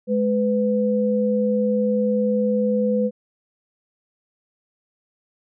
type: tone pair together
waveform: sine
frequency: 210.6 / 500 Hz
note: G#3 / B4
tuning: +24 / +21 cents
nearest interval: octave + minor third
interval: 1497 cents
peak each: -20 dBFS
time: 0.07-3.11 s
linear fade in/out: 50 ms
effects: none